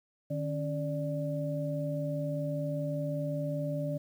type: tone cluster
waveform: sine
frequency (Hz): 151.3 / 276.4 / 586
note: D#3 / C#4 / D5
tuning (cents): -48 / -5 / -4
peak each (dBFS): -33 / -38 / -35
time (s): 0.3-3.98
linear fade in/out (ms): 10
effects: 10-bit